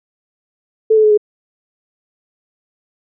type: tone with pitch steps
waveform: sine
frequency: 440 / 432.9 / 426 / 419.2 Hz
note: A4 / A4 / G#4 / G#4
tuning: 0 / -28 / +44 / +16 cents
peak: -7 dBFS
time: 0.9-1.176 s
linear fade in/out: 10 ms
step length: 69 ms
effects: none